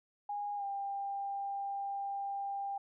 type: tone with pitch glide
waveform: sine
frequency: 820 to 795.7 Hz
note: G#5 to G5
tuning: -22 to +26 cents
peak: -35 dBFS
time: 0.29-2.78 s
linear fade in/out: 5 ms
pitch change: -52 cents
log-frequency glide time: 0.56-0.64 s
effects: none